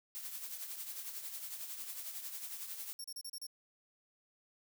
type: noise with tremolo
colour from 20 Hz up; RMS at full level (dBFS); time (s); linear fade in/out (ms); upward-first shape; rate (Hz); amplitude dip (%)
blue; -42; 0.15-2.93; 0; triangle; 11; 60
type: tone bursts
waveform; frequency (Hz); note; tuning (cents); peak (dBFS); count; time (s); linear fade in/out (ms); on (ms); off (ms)
20% pulse; 5510; F8; -24; -37; 6; 2.99-3.468; 5; 53; 32
effects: none